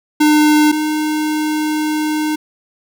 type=tone pair in turn; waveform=square; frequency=302.2 / 306.2 Hz; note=D4 / D#4; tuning=+50 / -28 cents; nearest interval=unison; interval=22 cents; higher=second; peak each=-9 / -16 dBFS; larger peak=first; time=0.2-0.72 / 0.72-2.36 s; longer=second; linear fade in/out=10 ms; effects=none